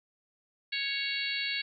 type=harmonic tone; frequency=554.4 Hz; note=C#5; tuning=in tune; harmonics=3 / 4 / 5 / 6 / 7 / 8; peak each=-39 / -35 / -37 / -41 / -37 / -37 dBFS; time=0.72-1.62 s; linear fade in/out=10 ms; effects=none